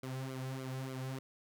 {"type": "tone with flanger", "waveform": "sawtooth", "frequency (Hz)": 131.3, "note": "C3", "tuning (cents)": 6, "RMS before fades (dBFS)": -41, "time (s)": [0.03, 1.19], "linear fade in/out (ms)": 5, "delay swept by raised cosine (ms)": [1.1, 3.4], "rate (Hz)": 3.4, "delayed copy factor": -0.8, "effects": []}